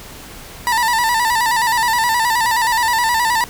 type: tone with vibrato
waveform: 30% pulse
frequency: 932.3 Hz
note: A#5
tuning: in tune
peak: -11 dBFS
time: 0.67-3.44 s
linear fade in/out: 0 ms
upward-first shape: square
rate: 9.5 Hz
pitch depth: 72 cents each way
effects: pink hiss -36 dBFS RMS until 3.49 s